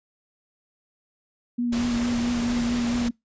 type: tone with vibrato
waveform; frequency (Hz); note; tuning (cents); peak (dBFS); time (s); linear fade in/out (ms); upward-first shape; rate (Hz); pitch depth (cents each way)
sine; 239; A#3; +43; -22; 1.58-3.11; 10; triangle; 4.5; 28
type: noise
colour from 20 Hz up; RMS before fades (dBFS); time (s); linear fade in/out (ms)
pink; -32; 1.72-3.09; 10
effects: noise-tail reverb RT60 0.2 s tail -26 dB re dry + resampled to 16000 Hz